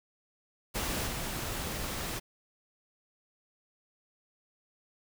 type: noise with level steps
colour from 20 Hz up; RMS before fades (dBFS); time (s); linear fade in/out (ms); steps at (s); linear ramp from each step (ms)
pink; -33 / -36; 0.74-2.2; 20; 1.06; 20
effects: none